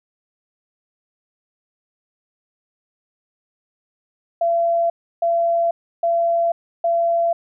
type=tone bursts; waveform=sine; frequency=678 Hz; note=E5; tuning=49 cents sharp; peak=-15 dBFS; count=4; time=4.41-7.33 s; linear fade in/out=5 ms; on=490 ms; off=320 ms; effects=none